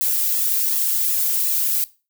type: noise with flanger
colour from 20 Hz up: violet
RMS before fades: -20 dBFS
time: 0.01-1.84 s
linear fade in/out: 0 ms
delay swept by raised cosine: 1.3 to 2.7 ms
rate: 2.7 Hz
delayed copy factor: -0.95
effects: noise-tail reverb RT60 0.3 s tail -19 dB re dry